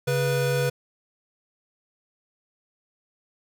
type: tone pair together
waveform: square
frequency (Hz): 137.59 / 490.3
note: C#3 / B4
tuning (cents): -13 / -13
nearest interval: octave + minor seventh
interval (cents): 2200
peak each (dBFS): -25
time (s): 0.07-0.7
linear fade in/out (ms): 10
effects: none